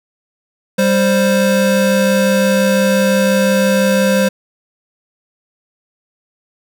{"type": "tone pair together", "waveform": "square", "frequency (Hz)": [196.6, 524], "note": ["G3", "C5"], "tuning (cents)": [5, 2], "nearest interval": "octave + perfect fourth", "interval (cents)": 1697, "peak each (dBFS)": -14, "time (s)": [0.78, 4.29], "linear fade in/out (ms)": 10, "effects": []}